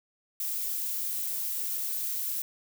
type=noise; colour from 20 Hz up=violet; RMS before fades=-32 dBFS; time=0.4-2.42 s; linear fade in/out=2 ms; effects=none